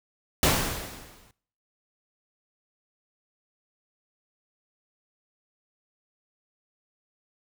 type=noise with exponential decay; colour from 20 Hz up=pink; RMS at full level=-19 dBFS; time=0.43-1.31 s; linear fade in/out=1 ms; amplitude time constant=190 ms; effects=noise-tail reverb RT60 0.6 s tail -22 dB re dry